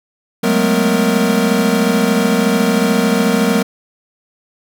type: tone cluster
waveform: square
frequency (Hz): 184.6 / 207.6 / 221.3 / 249.8 / 465.2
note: F#3 / G#3 / A3 / B3 / A#4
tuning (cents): -4 / 0 / +10 / +20 / -4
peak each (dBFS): -19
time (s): 0.43-3.63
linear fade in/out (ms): 10
effects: none